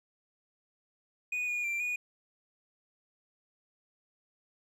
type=tone with pitch steps; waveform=triangle; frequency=2472 / 2443 / 2361 / 2457 Hz; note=D#7 / D#7 / D7 / D#7; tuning=-12 / -32 / +9 / -22 cents; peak=-29 dBFS; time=1.32-1.96 s; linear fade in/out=5 ms; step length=160 ms; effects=none